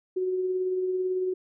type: tone with tremolo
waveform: sine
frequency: 370 Hz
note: F#4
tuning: in tune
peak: -23 dBFS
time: 0.16-1.34 s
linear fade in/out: 10 ms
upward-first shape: triangle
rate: 18 Hz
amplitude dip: 35%
effects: none